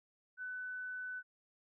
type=tone; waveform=sine; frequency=1500 Hz; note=F#6; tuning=23 cents sharp; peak=-40 dBFS; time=0.37-1.23 s; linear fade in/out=50 ms; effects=none